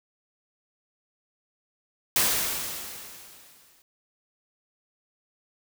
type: noise with exponential decay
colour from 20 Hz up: white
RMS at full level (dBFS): -21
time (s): 2.16-3.82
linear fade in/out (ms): 1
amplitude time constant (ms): 360
effects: none